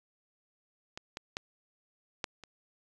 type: clicks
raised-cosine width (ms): 0.2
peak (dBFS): -23 / -21 / -17 / -15 / -30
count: 5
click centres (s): 0.975 / 1.171 / 1.369 / 2.242 / 2.437
effects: resampled to 24000 Hz